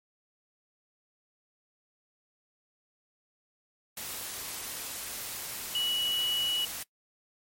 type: tone in noise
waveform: sine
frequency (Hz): 2934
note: F#7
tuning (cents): -15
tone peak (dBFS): -27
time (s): 5.75-6.65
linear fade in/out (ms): 2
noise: white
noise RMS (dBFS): -38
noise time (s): 3.97-6.83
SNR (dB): +8
effects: noise-tail reverb RT60 0.1 s tail -21 dB re dry + MP3 64 kbps